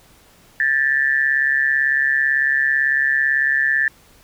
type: tone with amplitude modulation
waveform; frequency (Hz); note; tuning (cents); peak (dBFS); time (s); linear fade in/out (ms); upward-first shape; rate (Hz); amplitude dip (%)
sine; 1760; A6; 0; -11; 0.6-3.88; 2; sine; 138; 80
effects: pink hiss -51 dBFS RMS until 4.23 s